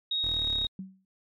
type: tone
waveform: sine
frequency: 3763 Hz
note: A#7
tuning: 16 cents sharp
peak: -26 dBFS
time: 0.11-0.67 s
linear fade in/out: 5 ms
type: linear sweep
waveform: 20% pulse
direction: down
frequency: 41.53 to 32.24 Hz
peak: -32 dBFS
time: 0.24-0.67 s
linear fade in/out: 0 ms
type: tone with exponential decay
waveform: sine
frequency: 190 Hz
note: F#3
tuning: 46 cents sharp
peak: -32 dBFS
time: 0.79-1.05 s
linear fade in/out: 2 ms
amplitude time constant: 56 ms
effects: MP3 64 kbps